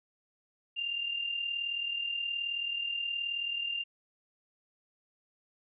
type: tone with amplitude modulation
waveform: sine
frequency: 2794 Hz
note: F7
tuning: in tune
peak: -29 dBFS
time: 0.76-3.84 s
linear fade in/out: 20 ms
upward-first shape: sine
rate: 38.8 Hz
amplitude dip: 55%
effects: none

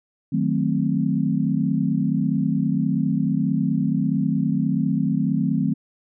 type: chord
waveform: sine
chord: D# diminished seventh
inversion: none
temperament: equal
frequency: 155.56 / 185 / 220 / 261.6 Hz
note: D#3 / F#3 / A3 / C4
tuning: 0 / 0 / 0 / 0 cents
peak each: -24 dBFS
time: 0.32-5.74 s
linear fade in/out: 10 ms
effects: none

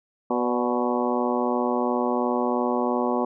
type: harmonic tone with a mistuned harmonic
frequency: 122.9 Hz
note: B2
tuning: 8 cents flat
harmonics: 2 / 3 / 4 / 5 / 6 / 7 / 8 / 9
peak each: -26 / -28 / -29 / -30 / -31 / -31 / -32 / -33 dBFS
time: 0.3-3.25 s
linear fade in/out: 5 ms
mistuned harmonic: 5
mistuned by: -57 cents
effects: none

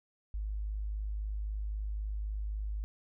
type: tone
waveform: sine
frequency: 51.9 Hz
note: G#1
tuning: in tune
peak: -33 dBFS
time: 0.34-2.84 s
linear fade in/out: 0 ms
effects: none

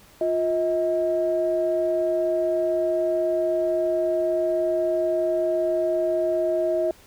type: tone pair together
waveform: sine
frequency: 352.2 / 636 Hz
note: F4 / D#5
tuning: +15 / +38 cents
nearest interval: minor seventh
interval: 1023 cents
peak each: -24 / -21 dBFS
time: 0.21-6.91 s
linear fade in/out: 2 ms
effects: tanh soft clip ceiling -12 dBFS + pink hiss -52 dBFS RMS until 7.06 s

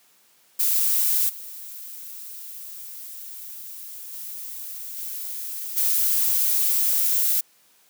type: noise with level steps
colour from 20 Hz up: violet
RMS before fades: -21 / -38 / -35 / -32 / -21 dBFS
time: 0.59-7.41 s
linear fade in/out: 10 ms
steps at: 1.28 / 4.12 / 4.96 / 5.76 s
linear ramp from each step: 20 ms
effects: white hiss -59 dBFS RMS until 7.89 s + high-pass 150 Hz 12 dB/octave

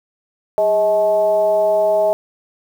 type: tone with frequency modulation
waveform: sine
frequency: 635 Hz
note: D#5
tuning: 35 cents sharp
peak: -12 dBFS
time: 0.58-2.13 s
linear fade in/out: 0 ms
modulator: 225 Hz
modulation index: 0.58
effects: 7-bit

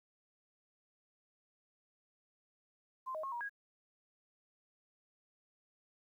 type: tone with pitch steps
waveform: sine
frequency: 1042 / 626 / 1083 / 951 / 1645 Hz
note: C6 / D#5 / C#6 / A#5 / G#6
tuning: -7 / +10 / -41 / +34 / -17 cents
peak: -38 dBFS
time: 3.06-3.495 s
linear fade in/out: 20 ms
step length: 87 ms
effects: 12-bit

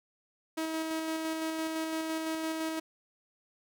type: tone with tremolo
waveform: sawtooth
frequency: 320 Hz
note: D#4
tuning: 49 cents sharp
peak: -27 dBFS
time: 0.57-2.8 s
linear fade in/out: 10 ms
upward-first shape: square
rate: 5.9 Hz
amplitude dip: 25%
effects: none

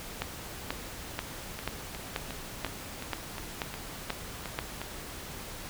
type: two click trains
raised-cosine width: 0.3 ms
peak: -14 / -21 dBFS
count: 10 / 10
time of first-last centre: 0.22-4.589 / 1.59-4.816 s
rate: 2.06 / 2.79 Hz
effects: pink hiss -42 dBFS RMS until 5.69 s

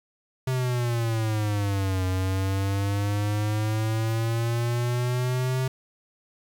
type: exponential two-way sweep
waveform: square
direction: down then up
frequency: 130.81 to 92.4 to 130.81 Hz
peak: -24 dBFS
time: 0.47-5.68 s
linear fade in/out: 5 ms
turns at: 2.05 s
effects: 9-bit

